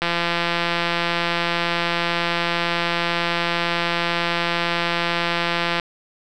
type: click train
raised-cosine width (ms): 0.3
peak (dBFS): -5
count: 989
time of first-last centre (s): 0.02-5.798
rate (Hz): 171
effects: none